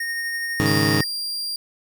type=tone with tremolo; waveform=square; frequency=1850 Hz; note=A#6; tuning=14 cents flat; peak=-24 dBFS; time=0-1.04 s; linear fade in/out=5 ms; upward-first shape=triangle; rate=12 Hz; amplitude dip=25%
type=chord; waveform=20% pulse; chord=Ab suspended fourth; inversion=none; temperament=just; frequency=103.83 / 138.43 / 155.74 Hz; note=Ab2 / Db3 / Eb3; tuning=0 / -2 / +2 cents; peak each=-18 / -19 / -18 dBFS; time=0.6-1.01 s; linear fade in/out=0 ms
type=tone; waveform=40% pulse; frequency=4764 Hz; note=D8; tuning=24 cents sharp; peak=-24 dBFS; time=0.66-1.56 s; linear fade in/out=2 ms
effects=none